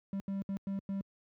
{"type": "tone bursts at uneven times", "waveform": "triangle", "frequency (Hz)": 196, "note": "G3", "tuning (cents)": 0, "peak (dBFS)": -31, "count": 5, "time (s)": [[0.13, 0.2], [0.28, 0.42], [0.49, 0.57], [0.67, 0.79], [0.89, 1.01]], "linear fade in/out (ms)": 0, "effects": ["high-pass 80 Hz 12 dB/octave"]}